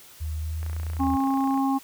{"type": "tone with pitch glide", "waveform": "sine", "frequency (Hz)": [77.78, 79.92], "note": ["D#2", "D#2"], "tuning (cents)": [0, 47], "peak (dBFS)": -27, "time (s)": [0.2, 1.17], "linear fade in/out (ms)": 20, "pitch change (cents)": 47, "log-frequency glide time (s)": [0.37, 0.64]}
{"type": "click train", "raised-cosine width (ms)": 0.5, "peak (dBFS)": -27, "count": 29, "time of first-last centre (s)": [0.63, 1.576], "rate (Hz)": 29.6}
{"type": "harmonic tone", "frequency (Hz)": 270.3, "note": "C#4", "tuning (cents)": -44, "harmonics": [1, 3, 4], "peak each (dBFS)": [-22, -27, -31], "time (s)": [0.99, 1.79], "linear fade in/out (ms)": 20}
{"effects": ["white hiss -49 dBFS RMS until 1.83 s"]}